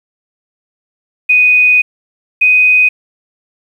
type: tone pair in turn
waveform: sine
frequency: 2489 / 2500 Hz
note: D#7 / D#7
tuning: 0 / +8 cents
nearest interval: unison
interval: 8 cents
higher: second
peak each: -5 dBFS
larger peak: neither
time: 1.29-1.82 / 2.41-2.89 s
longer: first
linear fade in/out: 10 ms
effects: 7-bit